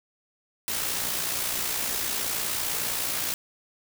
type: noise with amplitude modulation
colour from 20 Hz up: white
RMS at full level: -27 dBFS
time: 0.68-3.34 s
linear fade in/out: 0 ms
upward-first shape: sine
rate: 59.5 Hz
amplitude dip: 40%
effects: none